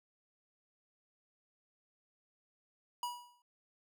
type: tone with exponential decay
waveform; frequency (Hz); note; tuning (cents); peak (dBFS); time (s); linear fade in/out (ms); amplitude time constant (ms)
square; 970; B5; -31; -34; 3.03-3.42; 2; 84
effects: none